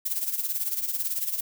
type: noise with tremolo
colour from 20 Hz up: violet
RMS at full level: -26 dBFS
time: 0.05-1.41 s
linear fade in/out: 10 ms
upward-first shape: sine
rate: 18 Hz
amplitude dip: 70%
effects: none